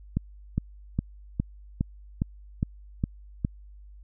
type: click train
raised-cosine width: 5 ms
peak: -12 dBFS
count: 9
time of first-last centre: 0.17-3.449 s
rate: 2.44 Hz
effects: added 50 Hz sine -45 dBFS peak until 4.03 s